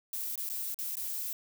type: noise with dropouts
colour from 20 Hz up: violet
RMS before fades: -36 dBFS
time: 0.13-1.33 s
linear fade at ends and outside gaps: 1 ms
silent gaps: 0.356-0.377 / 0.491-0.499 / 0.744-0.788 / 0.955-0.969 s
effects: none